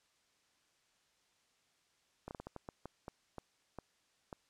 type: slowing click train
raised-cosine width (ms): 1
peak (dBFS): -30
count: 12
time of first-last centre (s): 2.28-4.328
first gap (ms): 29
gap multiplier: 1.34
effects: white hiss -74 dBFS RMS until 4.49 s + low-pass 7000 Hz 12 dB/octave